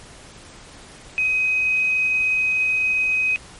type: tone with quantisation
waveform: sine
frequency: 2520 Hz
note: D#7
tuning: 21 cents sharp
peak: -17 dBFS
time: 1.18-3.36 s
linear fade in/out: 0 ms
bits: 7
effects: pink hiss -43 dBFS RMS until 3.59 s + MP3 48 kbps